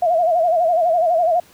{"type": "tone with vibrato", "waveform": "sine", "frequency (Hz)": 678, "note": "E5", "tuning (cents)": 49, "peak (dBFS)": -13, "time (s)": [0.02, 1.4], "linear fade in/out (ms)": 5, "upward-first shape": "sine", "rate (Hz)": 12, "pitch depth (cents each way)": 110, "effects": ["pink hiss -49 dBFS RMS until 1.53 s", "high-pass 80 Hz 12 dB/octave"]}